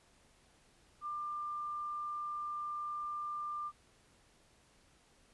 sine tone, 1193 Hz, D6, 27 cents sharp, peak -37 dBFS, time 1.01-3.72 s, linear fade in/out 50 ms, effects pink hiss -67 dBFS RMS until 5.33 s + resampled to 24000 Hz

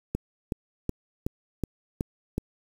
click train, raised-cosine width 3 ms, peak -14 dBFS, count 7, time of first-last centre 0.15-2.38 s, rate 2.69 Hz, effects 7-bit

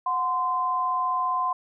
sine tone pair together, 731.1 / 1034 Hz, F#5 / C6, -21 / -21 cents, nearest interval tritone, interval 600 cents, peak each -30 / -23 dBFS, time 0.06-1.53 s, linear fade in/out 5 ms, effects none

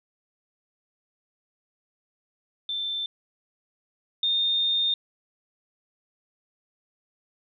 sine tone pair in turn, 3551 / 3647 Hz, A7 / A#7, +15 / -39 cents, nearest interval unison, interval 46 cents, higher second, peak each -27 / -21 dBFS, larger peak second, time 2.69-3.06 / 4.23-4.94 s, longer second, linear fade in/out 2 ms, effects none

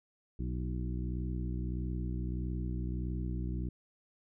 harmonic tone with a mistuned harmonic, 61.6 Hz, B1, 4 cents flat, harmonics 1 / 2 / 3 / 4 / 5 / 6, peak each -35 / -39 / -41 / -47 / -45 / -51 dBFS, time 0.39-3.69 s, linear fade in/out 5 ms, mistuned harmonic 5, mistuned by +29 cents, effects none

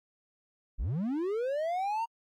triangle linear sweep, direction up, 30.87 to 937 Hz, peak -27 dBFS, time 0.78-2.06 s, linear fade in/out 20 ms, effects AAC 64 kbps

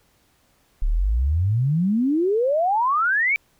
sine exponential sweep, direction up, 33.17 to 2349 Hz, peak -17 dBFS, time 0.82-3.36 s, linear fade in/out 0 ms, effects pink hiss -62 dBFS RMS until 3.59 s

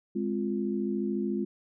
sine chord, F minor, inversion first, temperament equal, 207.7 / 261.6 / 349.2 Hz, Ab3 / C4 / F4, 0 / 0 / 0 cents, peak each -30 / -34 / -32 dBFS, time 0.15-1.45 s, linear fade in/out 10 ms, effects none

